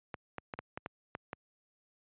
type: clicks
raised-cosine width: 0.5 ms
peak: -23 dBFS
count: 8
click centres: 0.142 / 0.383 / 0.538 / 0.59 / 0.775 / 0.861 / 1.151 / 1.331 s
effects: high-pass 80 Hz 12 dB/octave + resampled to 8000 Hz